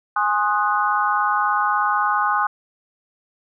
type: chord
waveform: sine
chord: Ab dominant seventh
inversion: none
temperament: equal with one note detuned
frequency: 830.6 / 1061.1 / 1244.5 / 1480 Hz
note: Ab5 / C6 / Eb6 / Gb6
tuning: 0 / +24 / 0 / 0 cents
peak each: -22 / -23 / -21 / -24 dBFS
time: 0.16-2.47 s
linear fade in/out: 5 ms
effects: none